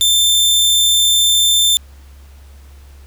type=tone; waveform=sawtooth; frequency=3563 Hz; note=A7; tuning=21 cents sharp; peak=-7 dBFS; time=0.01-1.77 s; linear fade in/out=0 ms; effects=added 69 Hz sine -37 dBFS peak until 3.06 s + pink hiss -50 dBFS RMS until 3.06 s